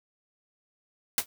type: noise with exponential decay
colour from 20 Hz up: white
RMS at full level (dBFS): -20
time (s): 1.18-1.26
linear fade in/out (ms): 1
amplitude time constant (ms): 17
effects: none